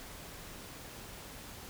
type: silence
effects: pink hiss -48 dBFS RMS until 1.69 s